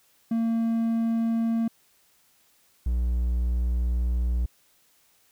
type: tone pair in turn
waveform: triangle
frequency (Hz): 228.2 / 60.16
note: A#3 / B1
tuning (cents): -37 / -45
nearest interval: octave + major seventh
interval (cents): 2308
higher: first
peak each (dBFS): -20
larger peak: neither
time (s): 0.31-1.68 / 2.86-4.46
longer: second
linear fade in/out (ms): 5
effects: white hiss -63 dBFS RMS until 5.31 s